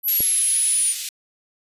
sine exponential sweep, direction down, 11830 to 9450 Hz, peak -17 dBFS, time 0.03-0.95 s, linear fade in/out 50 ms
white band-pass noise, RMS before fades -30 dBFS, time 0.08-1.09 s, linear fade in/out 2 ms, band 2300 to 12000 Hz, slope 24 dB/octave
click, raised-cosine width 2 ms, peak -18 dBFS, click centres 0.205 s
effects resampled to 32000 Hz

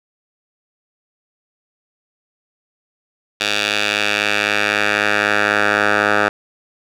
10% pulse tone with band-pass filter sweep, 103.83 Hz, G#2, in tune, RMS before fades -17 dBFS, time 3.4-6.29 s, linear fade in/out 10 ms, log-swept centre 3300 to 1300 Hz, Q 1.6, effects none

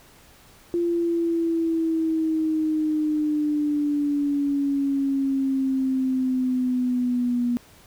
sine exponential sweep, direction down, 345.2 to 240.8 Hz, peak -20 dBFS, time 0.74-7.57 s, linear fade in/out 0 ms, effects pink hiss -52 dBFS RMS until 7.86 s

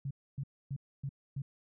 sine tone bursts, 137.8 Hz, C#3, 10 cents flat, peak -34 dBFS, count 5, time 0.05-1.42 s, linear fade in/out 5 ms, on 58 ms, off 270 ms, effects none

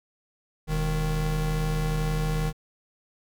square tone pair together, 41.2 / 155.56 Hz, E1 / D#3, 0 / 0 cents, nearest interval octave + major seventh, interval 2300 cents, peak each -28 / -27 dBFS, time 0.67-2.53 s, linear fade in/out 50 ms, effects none

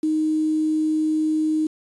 sine tone with quantisation, 311.1 Hz, D#4, in tune, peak -18 dBFS, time 0.03-1.67 s, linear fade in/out 5 ms, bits 7, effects resampled to 24000 Hz

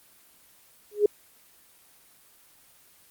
sine tone with exponential growth, 415.3 Hz, G#4, in tune, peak -12 dBFS, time 0.91-1.06 s, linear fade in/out 5 ms, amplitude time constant 31 ms, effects white hiss -57 dBFS RMS until 3.1 s + Opus 24 kbps

